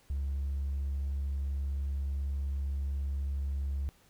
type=tone; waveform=triangle; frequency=69.3 Hz; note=C#2; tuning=in tune; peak=-27 dBFS; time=0.1-3.89 s; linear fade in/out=0 ms; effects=tanh soft clip ceiling -27 dBFS + pink hiss -64 dBFS RMS until 4.09 s